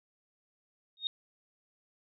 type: tone with exponential growth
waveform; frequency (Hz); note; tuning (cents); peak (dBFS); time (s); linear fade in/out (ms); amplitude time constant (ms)
sine; 3713; A#7; -8; -25; 0.97-1.07; 1; 21
effects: none